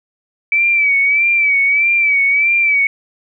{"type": "tone with vibrato", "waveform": "sine", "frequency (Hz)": 2299, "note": "D7", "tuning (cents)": -37, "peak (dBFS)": -10, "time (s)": [0.52, 2.87], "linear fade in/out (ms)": 2, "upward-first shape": "sine", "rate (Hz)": 1.6, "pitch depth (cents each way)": 63, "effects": []}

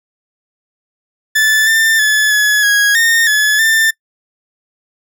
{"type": "tone with pitch steps", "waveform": "40% pulse", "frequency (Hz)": [1748, 1790, 1721, 1698, 1650, 1833, 1711, 1787], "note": ["A6", "A6", "A6", "G#6", "G#6", "A#6", "A6", "A6"], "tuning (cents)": [-12, 29, -39, 38, -12, -30, -49, 26], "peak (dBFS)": -8, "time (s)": [1.35, 3.91], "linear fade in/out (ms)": 10, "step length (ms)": 320, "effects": ["noise-tail reverb RT60 0.1 s tail -25 dB re dry"]}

